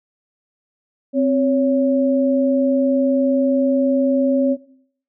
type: tone pair together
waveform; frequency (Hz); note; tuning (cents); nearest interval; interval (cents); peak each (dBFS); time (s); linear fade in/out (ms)
sine; 262.1 / 558.9; C4 / C#5; +3 / +14; octave + minor second; 1311; -15 / -18; 1.13-4.57; 50
effects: noise-tail reverb RT60 0.6 s tail -17 dB re dry